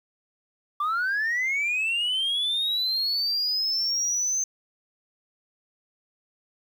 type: linear sweep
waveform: sine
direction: up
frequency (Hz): 1155 to 6272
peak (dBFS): -21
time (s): 0.8-4.44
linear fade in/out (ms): 5
effects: tanh soft clip ceiling -21 dBFS + 9-bit